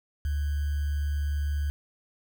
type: tone with sample-and-hold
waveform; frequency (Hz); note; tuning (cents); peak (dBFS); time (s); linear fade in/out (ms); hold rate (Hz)
sine; 72.7; D2; -17; -25; 0.25-1.7; 0; 1575
effects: none